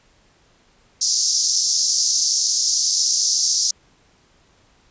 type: band-pass noise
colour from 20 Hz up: pink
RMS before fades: -19 dBFS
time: 1.01-3.71 s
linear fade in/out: 5 ms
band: 5000 to 6600 Hz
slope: 48 dB/octave
effects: pink hiss -57 dBFS RMS until 4.9 s + resampled to 16000 Hz